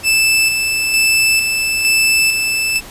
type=tone with tremolo; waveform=sawtooth; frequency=2637 Hz; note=E7; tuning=in tune; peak=-7 dBFS; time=0.03-2.81 s; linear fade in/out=50 ms; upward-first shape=square; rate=1.1 Hz; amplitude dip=40%; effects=pink hiss -35 dBFS RMS until 2.9 s + resampled to 32000 Hz